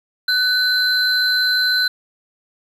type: tone pair together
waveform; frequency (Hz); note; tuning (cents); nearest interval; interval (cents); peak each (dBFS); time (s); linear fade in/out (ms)
triangle; 1501 / 4074; F#6 / C8; +24 / -47; octave + perfect fourth; 1729; -16; 0.28-1.88; 5
effects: none